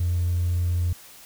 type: tone with hard clipping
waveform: sine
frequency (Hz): 87.31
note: F2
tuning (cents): 0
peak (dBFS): -21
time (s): 0-0.93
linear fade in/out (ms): 5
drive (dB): 1
effects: white hiss -47 dBFS RMS until 1.25 s